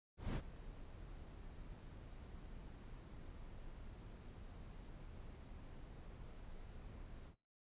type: noise with ADSR envelope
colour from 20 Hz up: brown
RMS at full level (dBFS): -37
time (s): 0.17-7.36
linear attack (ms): 190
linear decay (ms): 51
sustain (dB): -16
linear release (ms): 95
effects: noise-tail reverb RT60 0.4 s tail -24 dB re dry + resampled to 8000 Hz